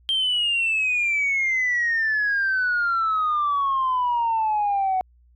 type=exponential sweep; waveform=sine; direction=down; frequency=3177 to 740 Hz; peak=-18 dBFS; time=0.09-5.01 s; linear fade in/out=0 ms; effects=tanh soft clip ceiling -16 dBFS + added 60 Hz sine -53 dBFS peak until 5.35 s